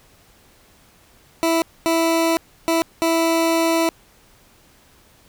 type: tone bursts at uneven times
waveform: 20% pulse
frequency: 329.6 Hz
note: E4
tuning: in tune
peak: -11 dBFS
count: 4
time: 1.43-1.62 / 1.86-2.37 / 2.68-2.82 / 3.02-3.89 s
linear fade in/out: 0 ms
effects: pink hiss -53 dBFS RMS until 5.28 s